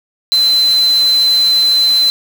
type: tone in noise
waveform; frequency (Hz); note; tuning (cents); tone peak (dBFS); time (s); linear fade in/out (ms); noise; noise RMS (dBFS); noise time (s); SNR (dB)
sine; 4054; B7; +45; -8; 0.32-2.1; 0; white; -26; 0.32-2.1; +15
effects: none